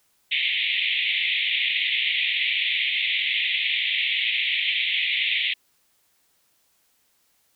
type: band-pass noise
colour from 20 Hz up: pink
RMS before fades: -24 dBFS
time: 0.31-5.54 s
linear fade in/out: 10 ms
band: 2000 to 3700 Hz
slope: 96 dB/octave
effects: white hiss -66 dBFS RMS until 7.55 s